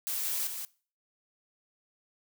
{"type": "noise with echo", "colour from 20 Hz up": "blue", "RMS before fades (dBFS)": -33, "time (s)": [0.07, 0.47], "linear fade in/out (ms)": 0, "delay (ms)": 180, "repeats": 1, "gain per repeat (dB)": -5, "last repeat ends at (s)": 0.65, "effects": ["noise-tail reverb RT60 0.4 s tail -21 dB re dry"]}